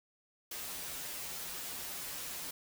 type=noise with comb filter; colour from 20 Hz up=white; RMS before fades=-42 dBFS; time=0.51-2.51 s; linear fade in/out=5 ms; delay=9.2 ms; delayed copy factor=-0.85; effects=none